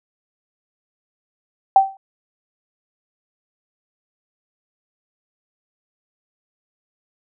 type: tone with exponential decay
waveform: sine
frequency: 776 Hz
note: G5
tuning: 18 cents flat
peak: -4 dBFS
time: 1.76-1.97 s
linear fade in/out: 2 ms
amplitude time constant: 44 ms
effects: none